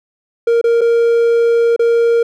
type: tone with dropouts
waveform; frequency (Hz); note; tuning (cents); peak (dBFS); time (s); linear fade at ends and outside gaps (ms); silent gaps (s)
triangle; 466.2; A#4; 0; -7; 0.47-2.23; 5; 0.614-0.64 / 0.81-0.814 / 1.763-1.793
effects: none